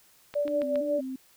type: click train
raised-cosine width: 0.3 ms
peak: -24 dBFS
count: 4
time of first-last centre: 0.34-0.757 s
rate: 7.19 Hz
type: tone with tremolo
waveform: sine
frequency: 582 Hz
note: D5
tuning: 16 cents flat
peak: -23 dBFS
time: 0.35-1.01 s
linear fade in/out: 10 ms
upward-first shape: sine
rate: 5.5 Hz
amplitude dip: 55%
type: tone with vibrato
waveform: sine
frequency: 278.8 Hz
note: C#4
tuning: 10 cents sharp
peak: -32 dBFS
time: 0.45-1.16 s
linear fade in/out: 5 ms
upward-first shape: square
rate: 2.8 Hz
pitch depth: 110 cents each way
effects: white hiss -60 dBFS RMS until 1.36 s